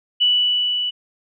sine tone with level ramp, 2960 Hz, F#7, in tune, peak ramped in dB -12 to -20 dBFS, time 0.2-0.91 s, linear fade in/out 20 ms, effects none

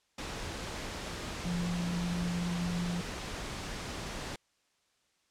sine tone in noise, 174.61 Hz, F3, in tune, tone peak -31 dBFS, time 1.45-3.01 s, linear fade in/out 5 ms, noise pink, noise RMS -39 dBFS, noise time 0.18-4.36 s, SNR +5 dB, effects white hiss -73 dBFS RMS until 5.3 s + low-pass 7000 Hz 12 dB/octave

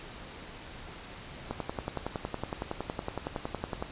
click train, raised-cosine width 1 ms, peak -18 dBFS, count 26, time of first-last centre 1.51-3.825 s, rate 10.8 Hz, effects pink hiss -45 dBFS RMS until 3.91 s + resampled to 8000 Hz

